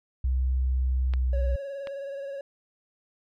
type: tone with pitch glide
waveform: sine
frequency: 64.2 to 62.66 Hz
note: C2 to B1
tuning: -32 to +26 cents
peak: -22 dBFS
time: 0.24-1.56 s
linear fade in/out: 5 ms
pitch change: -42 cents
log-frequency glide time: 1.09-1.33 s
type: clicks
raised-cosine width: 0.3 ms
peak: -22 dBFS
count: 2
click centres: 1.137 / 1.872 s
type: tone with vibrato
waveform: triangle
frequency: 554.4 Hz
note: C#5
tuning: in tune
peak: -31 dBFS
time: 1.33-2.41 s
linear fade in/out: 2 ms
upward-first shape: sine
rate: 19 Hz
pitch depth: 33 cents each way
effects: none